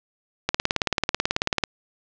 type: click train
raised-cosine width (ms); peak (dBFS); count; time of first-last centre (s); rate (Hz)
0.2; -3; 22; 0.49-1.638; 18.3
effects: low-pass 6000 Hz 12 dB/octave